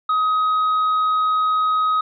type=tone; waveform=triangle; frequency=1262 Hz; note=D#6; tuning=24 cents sharp; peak=-14 dBFS; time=0.09-2.01 s; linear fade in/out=5 ms; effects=resampled to 11025 Hz